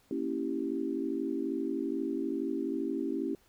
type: chord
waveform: sine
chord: A# diminished seventh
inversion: none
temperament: equal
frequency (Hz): 233.1 / 277.2 / 329.6 / 392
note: A#3 / C#4 / E4 / G4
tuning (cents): 0 / 0 / 0 / 0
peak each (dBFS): -39 / -34 / -35 / -37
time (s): 0.11-3.35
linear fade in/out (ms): 2
effects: pink hiss -66 dBFS RMS until 3.48 s